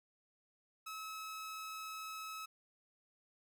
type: tone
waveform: sawtooth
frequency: 1291 Hz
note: E6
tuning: 37 cents flat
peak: -40 dBFS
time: 0.86-2.46 s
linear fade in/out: 10 ms
effects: none